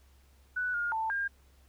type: tone with pitch steps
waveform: sine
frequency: 1485 / 1421 / 887 / 1608 Hz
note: F#6 / F6 / A5 / G6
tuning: +6 / +30 / +14 / +44 cents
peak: -29 dBFS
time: 0.56-1.28 s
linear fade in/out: 10 ms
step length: 180 ms
effects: added 67 Hz sine -59 dBFS peak until 1.68 s + pink hiss -67 dBFS RMS until 1.68 s